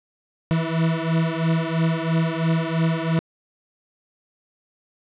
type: beating tone pair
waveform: 40% pulse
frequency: 162 / 165 Hz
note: E3 / E3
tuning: -30 / +2 cents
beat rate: 3 Hz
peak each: -21 / -22 dBFS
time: 0.51-3.19 s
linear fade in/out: 0 ms
effects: resampled to 8000 Hz + 8-bit